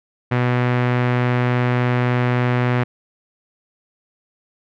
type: tone with low-pass filter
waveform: sawtooth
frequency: 123.47 Hz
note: B2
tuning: in tune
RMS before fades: -18 dBFS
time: 0.31-2.84 s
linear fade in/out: 10 ms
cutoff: 2100 Hz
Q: 1.6
effects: none